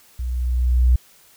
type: tone with level ramp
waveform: sine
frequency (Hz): 61.74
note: B1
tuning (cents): 0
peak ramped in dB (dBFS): -23 to -10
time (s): 0.19-0.96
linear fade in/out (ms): 5
effects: white hiss -52 dBFS RMS until 1.36 s